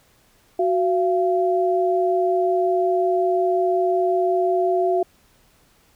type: tone pair together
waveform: sine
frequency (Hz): 370 / 684.5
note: F#4 / F5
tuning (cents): 0 / -35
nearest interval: major seventh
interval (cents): 1065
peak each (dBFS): -19 / -20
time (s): 0.59-5.03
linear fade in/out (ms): 5
effects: pink hiss -58 dBFS RMS until 5.95 s